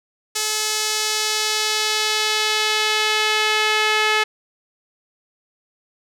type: tone with band-pass filter sweep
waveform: sawtooth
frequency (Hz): 430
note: A4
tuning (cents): -40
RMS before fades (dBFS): -20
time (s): 0.35-4.24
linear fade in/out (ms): 10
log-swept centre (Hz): 6700 to 2400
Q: 1.1
effects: none